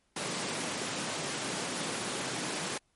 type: high-pass noise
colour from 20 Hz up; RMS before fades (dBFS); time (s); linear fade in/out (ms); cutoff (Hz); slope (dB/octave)
pink; -35; 0.16-2.78; 5; 150; 24
effects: pink hiss -73 dBFS RMS until 2.95 s + MP3 48 kbps